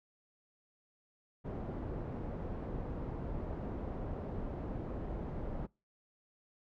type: low-pass noise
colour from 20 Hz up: pink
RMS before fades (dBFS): -40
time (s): 1.44-5.67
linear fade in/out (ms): 20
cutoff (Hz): 620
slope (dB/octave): 12
effects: noise-tail reverb RT60 0.3 s tail -26 dB re dry